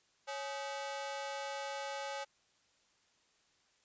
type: ring-modulated tone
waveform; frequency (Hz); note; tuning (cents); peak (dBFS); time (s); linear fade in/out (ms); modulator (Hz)
sawtooth; 698.5; F5; 0; -32; 0.27-2.25; 20; 145
effects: white hiss -72 dBFS RMS until 3.84 s + resampled to 16000 Hz